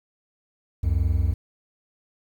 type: tone pair together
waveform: triangle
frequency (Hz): 67.35 / 88.9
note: C#2 / F2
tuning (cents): -49 / +31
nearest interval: perfect fourth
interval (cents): 480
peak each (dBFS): -20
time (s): 0.83-1.34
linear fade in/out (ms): 10
effects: 9-bit